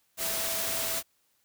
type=tone in noise; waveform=sine; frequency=659.3 Hz; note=E5; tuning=in tune; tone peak=-40 dBFS; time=0.17-1.03 s; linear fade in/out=50 ms; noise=white; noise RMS=-31 dBFS; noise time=0.17-1.03 s; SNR=-12 dB; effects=white hiss -71 dBFS RMS until 1.44 s